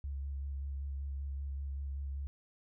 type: tone with vibrato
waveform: sine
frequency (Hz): 69.3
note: C#2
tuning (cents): 0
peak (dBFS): -36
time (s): 0.04-2.27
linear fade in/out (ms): 0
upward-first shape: square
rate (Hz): 5.2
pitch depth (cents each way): 18
effects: none